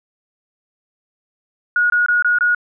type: tone bursts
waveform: sine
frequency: 1448 Hz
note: F#6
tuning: 38 cents flat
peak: -12 dBFS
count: 5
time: 1.76-2.548 s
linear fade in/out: 2 ms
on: 140 ms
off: 22 ms
effects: none